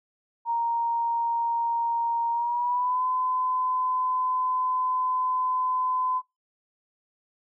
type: tone with pitch glide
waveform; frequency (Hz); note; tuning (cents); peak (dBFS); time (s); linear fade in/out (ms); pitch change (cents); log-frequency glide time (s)
sine; 932.3 to 1016.7; A#5 to B5; 0 to +50; -23; 0.45-6.22; 50; +150; 2.31-3.04
effects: noise-tail reverb RT60 0.2 s tail -23 dB re dry